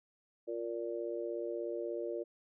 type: harmonic tone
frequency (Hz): 116.54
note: A#2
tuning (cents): 0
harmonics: 3 / 4 / 5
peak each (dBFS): -39 / -40 / -41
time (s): 0.47-2.24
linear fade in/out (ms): 20
effects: none